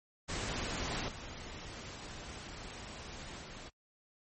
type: noise with level steps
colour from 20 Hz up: pink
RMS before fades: -37 / -46 / -48 dBFS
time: 0.28-3.7 s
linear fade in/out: 20 ms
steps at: 1.08 / 3.41 s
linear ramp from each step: 5 ms
effects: noise-tail reverb RT60 0.1 s tail -25 dB re dry + MP3 32 kbps